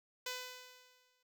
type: tone with exponential decay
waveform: 5% pulse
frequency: 502 Hz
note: B4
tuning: 28 cents sharp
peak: -26 dBFS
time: 0.26-1.23 s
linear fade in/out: 5 ms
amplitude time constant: 210 ms
effects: none